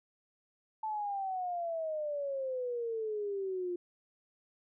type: exponential sweep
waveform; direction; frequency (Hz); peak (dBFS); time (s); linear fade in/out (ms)
sine; down; 880 to 349.2; -33; 0.83-3.76; 5
effects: none